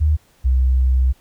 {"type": "tone pair in turn", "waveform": "sine", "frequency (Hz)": [76.2, 64.3], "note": ["D#2", "C2"], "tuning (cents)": [-36, -30], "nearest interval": "minor third", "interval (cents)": 294, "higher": "first", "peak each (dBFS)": -12, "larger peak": "neither", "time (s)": [[0, 0.17], [0.44, 1.13]], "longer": "second", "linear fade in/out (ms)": 20, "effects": ["pink hiss -56 dBFS RMS until 1.2 s"]}